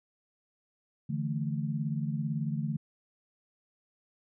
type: chord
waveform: sine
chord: D suspended second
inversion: none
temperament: equal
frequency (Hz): 146.83 / 164.81 / 220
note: D3 / E3 / A3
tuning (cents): 0 / 0 / 0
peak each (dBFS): -32 / -35 / -35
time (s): 1.09-2.77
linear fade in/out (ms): 10
effects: none